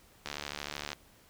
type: click train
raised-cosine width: 0.2 ms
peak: -19 dBFS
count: 50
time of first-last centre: 0.26-0.931 s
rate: 73 Hz
effects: pink hiss -61 dBFS RMS until 1.29 s